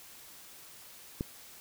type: click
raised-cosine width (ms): 3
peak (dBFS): -19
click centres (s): 1.209
effects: white hiss -52 dBFS RMS until 1.6 s